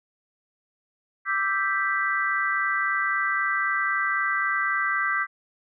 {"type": "chord", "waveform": "sine", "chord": "E minor seventh", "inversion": "third", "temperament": "equal", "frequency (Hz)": [1174.7, 1318.5, 1568, 1975.5], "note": ["D6", "E6", "G6", "B6"], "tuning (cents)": [0, 0, 0, 0], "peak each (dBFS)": [-28, -31, -26, -27], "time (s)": [1.25, 5.27], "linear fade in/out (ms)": 50, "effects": []}